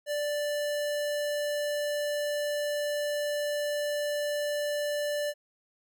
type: tone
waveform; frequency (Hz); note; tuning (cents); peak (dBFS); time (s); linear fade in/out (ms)
square; 587.3; D5; 0; -29; 0.06-5.34; 50
effects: none